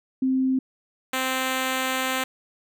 sine / 5% pulse tone pair in turn, 261.6 / 260.4 Hz, C4 / C4, 0 / -8 cents, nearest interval unison, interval 8 cents, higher first, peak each -19 / -12 dBFS, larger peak second, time 0.22-0.59 / 1.13-2.24 s, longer second, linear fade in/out 5 ms, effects none

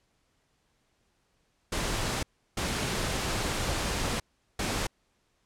pink noise bursts at uneven times, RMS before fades -30 dBFS, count 3, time 1.72-2.23 / 2.57-4.2 / 4.59-4.87 s, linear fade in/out 5 ms, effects pink hiss -72 dBFS RMS until 5.45 s + low-pass 9000 Hz 12 dB/octave

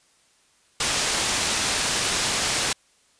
white low-pass noise, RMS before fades -24 dBFS, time 0.8-2.73 s, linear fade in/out 5 ms, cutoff 7700 Hz, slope 12 dB/octave, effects white hiss -61 dBFS RMS until 3.19 s + resampled to 22050 Hz

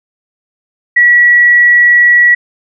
sine tone, 1933 Hz, B6, 38 cents flat, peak -3 dBFS, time 0.96-2.35 s, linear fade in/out 10 ms, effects none

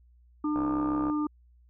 harmonic tone, 300.6 Hz, D4, 40 cents sharp, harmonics 1 / 3 / 4, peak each -26 / -41 / -36 dBFS, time 0.44-1.27 s, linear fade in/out 5 ms
click train, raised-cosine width 1 ms, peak -22 dBFS, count 37, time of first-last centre 0.56-1.099 s, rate 66.8 Hz
effects added 60 Hz sine -56 dBFS peak until 1.69 s

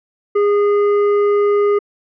sine tone with hard clipping, 410 Hz, G#4, 22 cents flat, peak -13 dBFS, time 0.35-1.79 s, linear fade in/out 10 ms, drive 9 dB, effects low-pass 2000 Hz 12 dB/octave

